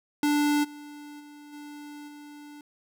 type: tone with level steps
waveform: square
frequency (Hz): 293.7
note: D4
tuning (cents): 0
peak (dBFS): -22 / -42 / -46 / -41 / -44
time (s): 0.23-2.61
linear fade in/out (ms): 2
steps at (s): 0.63 / 1.19 / 1.52 / 2.07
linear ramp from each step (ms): 20
effects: none